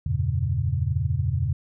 sine chord, E diminished seventh, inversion none, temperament equal with one note detuned, 82.41 / 95.54 / 116.54 / 138.59 Hz, E2 / G2 / Bb2 / Db3, 0 / -44 / 0 / 0 cents, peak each -27 dBFS, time 0.06-1.53 s, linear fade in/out 5 ms, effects none

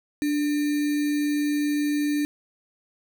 sine tone with sample-and-hold, 293.7 Hz, D4, in tune, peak -21 dBFS, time 0.22-2.25 s, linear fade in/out 0 ms, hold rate 2100 Hz, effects none

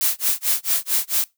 blue noise with tremolo, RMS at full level -18 dBFS, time 0.01-1.24 s, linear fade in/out 0 ms, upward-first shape sine, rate 4.5 Hz, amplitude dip 100%, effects noise-tail reverb RT60 0.2 s tail -22 dB re dry

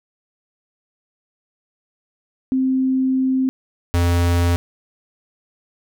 sine / square tone pair in turn, 261.6 / 86.62 Hz, C4 / F2, 0 / -14 cents, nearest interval octave + perfect fifth, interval 1914 cents, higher first, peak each -15 dBFS, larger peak neither, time 2.52-3.49 / 3.94-4.56 s, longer first, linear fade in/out 0 ms, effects none

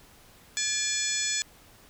harmonic tone with a mistuned harmonic, 860 Hz, A5, 40 cents flat, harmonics 2 / 3 / 4 / 5 / 6 / 7 / 8 / 9, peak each -36 / -36 / -34 / -37 / -35 / -37 / -32 / -33 dBFS, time 0.57-1.42 s, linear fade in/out 0 ms, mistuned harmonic 3, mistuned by -130 cents, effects pink hiss -55 dBFS RMS until 1.89 s

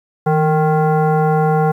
sine tone with frequency modulation, 159.5 Hz, D#3, 43 cents sharp, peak -11 dBFS, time 0.26-1.72 s, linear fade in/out 10 ms, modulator 618 Hz, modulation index 1.2, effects 8-bit

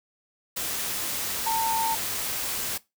sine tone in noise, 900 Hz, A5, 39 cents sharp, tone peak -23 dBFS, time 1.46-1.95 s, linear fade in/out 10 ms, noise white, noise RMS -30 dBFS, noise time 0.56-2.78 s, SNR +4 dB, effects noise-tail reverb RT60 0.2 s tail -19 dB re dry

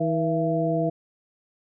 harmonic tone with a mistuned harmonic, 160.9 Hz, E3, 42 cents flat, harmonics 1 / 2 / 3 / 4, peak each -26 / -27 / -29 / -25 dBFS, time 0-0.9 s, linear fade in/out 10 ms, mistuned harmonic 4, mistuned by +69 cents, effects none

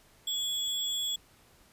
sine tone with sample-and-hold, 3373 Hz, G#7, 26 cents sharp, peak -29 dBFS, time 0.27-1.16 s, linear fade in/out 5 ms, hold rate 11025 Hz, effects pink hiss -61 dBFS RMS until 1.72 s + resampled to 32000 Hz

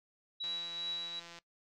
sine tone with tremolo, 3902 Hz, B7, 22 cents flat, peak -34 dBFS, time 0.4-1.2 s, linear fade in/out 10 ms, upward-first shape triangle, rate 2.5 Hz, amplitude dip 55%
click train, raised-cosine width 0.2 ms, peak -33 dBFS, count 162, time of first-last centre 0.44-1.387 s, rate 170 Hz
effects noise-tail reverb RT60 0.1 s tail -20 dB re dry

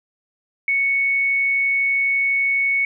sine tone, 2217 Hz, C#7, in tune, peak -16 dBFS, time 0.68-2.85 s, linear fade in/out 2 ms, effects none

